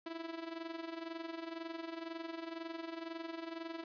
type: tone with amplitude modulation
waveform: sawtooth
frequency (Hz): 330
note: E4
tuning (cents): +2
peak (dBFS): -35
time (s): 0.06-3.84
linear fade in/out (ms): 5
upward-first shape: sine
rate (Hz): 22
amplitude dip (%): 70
effects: resampled to 11025 Hz + 12-bit